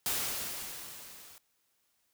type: noise with level ramp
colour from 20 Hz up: white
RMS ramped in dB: -31 to -54 dBFS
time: 0.06-1.38 s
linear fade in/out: 0 ms
effects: white hiss -75 dBFS RMS until 2.13 s